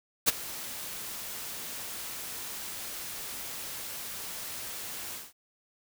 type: noise with ADSR envelope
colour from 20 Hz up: white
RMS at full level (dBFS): -20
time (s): 0.26-5.33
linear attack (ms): 25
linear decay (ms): 20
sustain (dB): -19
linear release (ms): 200
effects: none